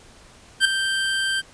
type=tone with ADSR envelope; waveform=25% pulse; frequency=1568 Hz; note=G6; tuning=in tune; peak=-7 dBFS; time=0.6-1.42 s; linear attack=50 ms; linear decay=5 ms; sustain=-10 dB; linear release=29 ms; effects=pink hiss -49 dBFS RMS until 1.53 s + resampled to 22050 Hz